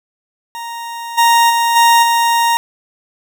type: tone with level steps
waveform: 40% pulse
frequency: 932.3 Hz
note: A#5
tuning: in tune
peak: -23 / -7 / -11 / -6 / -10 dBFS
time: 0.55-2.57 s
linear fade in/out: 0 ms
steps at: 1.17 / 1.49 / 1.75 / 2.02 s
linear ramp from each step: 20 ms
effects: none